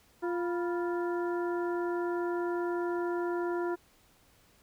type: harmonic tone with a mistuned harmonic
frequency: 349.2 Hz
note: F4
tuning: in tune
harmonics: 1 / 2 / 3 / 4 / 5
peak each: -30 / -40 / -40 / -42 / -49 dBFS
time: 0.22-3.76 s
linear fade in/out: 20 ms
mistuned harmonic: 3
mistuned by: -110 cents
effects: pink hiss -64 dBFS RMS until 4.62 s